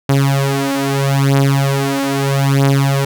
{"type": "beating tone pair", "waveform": "sawtooth", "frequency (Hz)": [137.5, 138.28], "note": ["C#3", "C#3"], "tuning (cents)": [-14, -4], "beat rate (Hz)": 0.78, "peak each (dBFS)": -11, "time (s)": [0.09, 3.05], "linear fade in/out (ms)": 5, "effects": []}